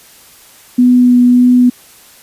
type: tone with vibrato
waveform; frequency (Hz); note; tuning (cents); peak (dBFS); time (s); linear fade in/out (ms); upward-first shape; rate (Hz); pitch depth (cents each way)
sine; 246.9; B3; 0; -4; 0.78-1.7; 10; sine; 1.7; 10
effects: white hiss -41 dBFS RMS until 2.22 s + resampled to 32000 Hz